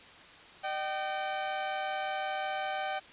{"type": "tone pair together", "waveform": "sawtooth", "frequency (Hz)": [606.9, 770], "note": ["D#5", "G5"], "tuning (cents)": [-43, -31], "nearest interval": "major third", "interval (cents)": 412, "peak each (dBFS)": [-34, -29], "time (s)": [0.63, 3], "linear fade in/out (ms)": 20, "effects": ["white hiss -52 dBFS RMS until 3.12 s", "resampled to 8000 Hz"]}